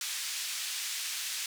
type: band-pass noise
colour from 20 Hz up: white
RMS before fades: -36 dBFS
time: 0.01-1.46 s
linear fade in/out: 2 ms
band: 2100 to 7300 Hz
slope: 12 dB/octave
effects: none